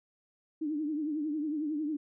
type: tone with vibrato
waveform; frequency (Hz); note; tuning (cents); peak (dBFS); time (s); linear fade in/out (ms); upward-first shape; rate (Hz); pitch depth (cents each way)
sine; 302.8; D#4; -47; -30; 0.61-1.97; 10; triangle; 11; 110
effects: none